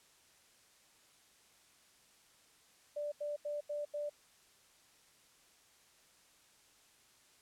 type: tone bursts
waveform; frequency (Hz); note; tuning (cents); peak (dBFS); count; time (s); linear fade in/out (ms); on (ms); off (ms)
sine; 588; D5; +2; -36; 5; 2.96-4.096; 10; 160; 84
effects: white hiss -66 dBFS RMS until 7.41 s + low-pass 10000 Hz 12 dB/octave